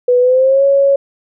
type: tone with pitch glide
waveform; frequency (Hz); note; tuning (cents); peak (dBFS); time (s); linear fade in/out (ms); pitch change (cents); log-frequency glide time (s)
sine; 493.9 to 554.4; B4 to C#5; 0 to 0; -7; 0.08-0.96; 5; +200; 0.2-0.64
effects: none